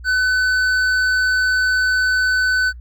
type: tone with hard clipping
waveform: triangle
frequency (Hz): 1508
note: F#6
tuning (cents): +32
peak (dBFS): -16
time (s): 0.04-2.73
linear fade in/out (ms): 50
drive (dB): 11
effects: added 60 Hz sine -33 dBFS peak until 2.8 s + Opus 48 kbps